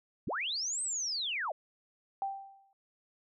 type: linear two-way sweep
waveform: sine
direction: up then down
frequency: 63.4 to 8350 to 532 Hz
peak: -32 dBFS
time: 0.27-1.52 s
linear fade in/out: 5 ms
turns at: 0.82 s
type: tone with exponential decay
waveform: sine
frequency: 784 Hz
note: G5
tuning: in tune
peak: -29 dBFS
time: 2.22-2.73 s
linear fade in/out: 1 ms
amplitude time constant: 110 ms
effects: none